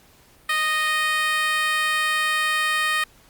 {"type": "tone with high-pass filter", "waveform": "10% pulse", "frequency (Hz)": 620, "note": "D#5", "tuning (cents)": -6, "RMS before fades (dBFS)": -22, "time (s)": [0.49, 3.04], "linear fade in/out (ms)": 5, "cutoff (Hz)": 1500, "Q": 3.3, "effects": ["pink hiss -54 dBFS RMS until 3.29 s", "Opus 48 kbps"]}